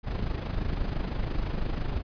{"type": "noise with amplitude modulation", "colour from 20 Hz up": "brown", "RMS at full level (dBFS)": -27, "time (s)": [0.03, 2.03], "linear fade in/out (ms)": 50, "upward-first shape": "sine", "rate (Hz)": 25.9, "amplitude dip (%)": 60, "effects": ["resampled to 11025 Hz"]}